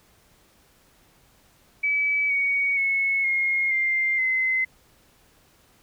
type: tone with pitch steps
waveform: sine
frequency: 2292 / 2242 / 2194 / 2146 / 2099 / 2054 Hz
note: D7 / C#7 / C#7 / C7 / C7 / C7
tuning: -43 / +19 / -18 / +43 / +5 / -33 cents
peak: -20 dBFS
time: 1.83-4.65 s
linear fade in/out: 10 ms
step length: 470 ms
effects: pink hiss -59 dBFS RMS until 5.82 s